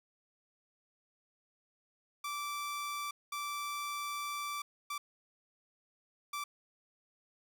sawtooth tone bursts at uneven times, 1166 Hz, D6, 13 cents flat, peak -33 dBFS, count 4, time 2.24-3.11 / 3.32-4.62 / 4.9-4.98 / 6.33-6.44 s, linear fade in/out 5 ms, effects none

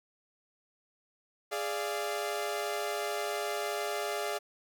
sawtooth chord, D diminished, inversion second, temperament equal with one note detuned, 415.3 / 587.3 / 690 Hz, Ab4 / D5 / F5, 0 / 0 / -21 cents, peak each -32 / -33 / -33 dBFS, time 1.51-4.39 s, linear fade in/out 20 ms, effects none

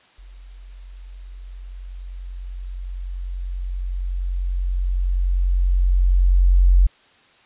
sine tone with level ramp, 45.23 Hz, F#1, 39 cents flat, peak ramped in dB -39 to -9 dBFS, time 0.18-6.87 s, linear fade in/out 10 ms, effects white hiss -54 dBFS RMS until 7.45 s + resampled to 8000 Hz

